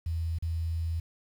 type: tone with dropouts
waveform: sine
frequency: 82.41 Hz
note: E2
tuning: in tune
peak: -28 dBFS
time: 0.06-1 s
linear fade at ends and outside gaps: 5 ms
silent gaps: 0.386-0.423 s
effects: 9-bit